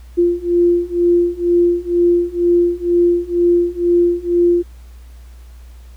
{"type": "beating tone pair", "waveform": "sine", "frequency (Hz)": [346.7, 348.8], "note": ["F4", "F4"], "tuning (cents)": [-13, -2], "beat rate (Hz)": 2.1, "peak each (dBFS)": [-15, -14], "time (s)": [0.17, 4.63], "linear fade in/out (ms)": 20, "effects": ["added 60 Hz sine -35 dBFS peak until 5.96 s", "pink hiss -52 dBFS RMS until 5.96 s"]}